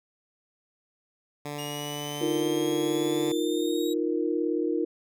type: tone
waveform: 10% pulse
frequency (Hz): 146.4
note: D3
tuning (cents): -5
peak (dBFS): -25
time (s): 1.45-3.32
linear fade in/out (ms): 5
type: exponential sweep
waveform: sawtooth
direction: up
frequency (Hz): 2839 to 3832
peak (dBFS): -34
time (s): 1.58-3.94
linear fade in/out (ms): 10
type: chord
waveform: sine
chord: Eb suspended second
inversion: none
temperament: equal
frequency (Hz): 311.1 / 349.2 / 466.2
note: Eb4 / F4 / Bb4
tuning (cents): 0 / 0 / 0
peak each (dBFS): -28 / -28 / -30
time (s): 2.21-4.85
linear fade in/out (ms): 5
effects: none